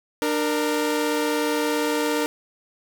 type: tone pair together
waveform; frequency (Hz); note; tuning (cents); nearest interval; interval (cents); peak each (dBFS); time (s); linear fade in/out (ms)
sawtooth; 298.4 / 466.2; D4 / A#4; +28 / 0; minor sixth; 772; -20; 0.22-2.26; 0
effects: none